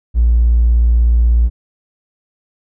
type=tone; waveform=triangle; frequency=58.27 Hz; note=A#1; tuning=in tune; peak=-4 dBFS; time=0.14-1.5 s; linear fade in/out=50 ms; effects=tanh soft clip ceiling -5 dBFS